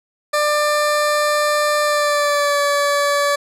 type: tone with pitch glide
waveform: 20% pulse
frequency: 595 to 573.7 Hz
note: D5 to D5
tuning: +22 to -41 cents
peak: -10 dBFS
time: 0.33-3.36 s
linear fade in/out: 10 ms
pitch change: -63 cents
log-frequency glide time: 1.83-2.6 s
effects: low-pass 12000 Hz 12 dB/octave